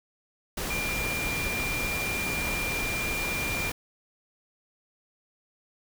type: tone in noise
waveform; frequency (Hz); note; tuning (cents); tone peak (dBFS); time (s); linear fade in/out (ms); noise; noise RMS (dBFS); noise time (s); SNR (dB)
sine; 2389; D7; +29; -30; 0.7-3.7; 5; pink; -32; 0.57-3.72; -1
effects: none